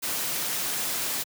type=noise; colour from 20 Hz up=white; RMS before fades=-29 dBFS; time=0.02-1.24 s; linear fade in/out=20 ms; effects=high-pass 100 Hz 12 dB/octave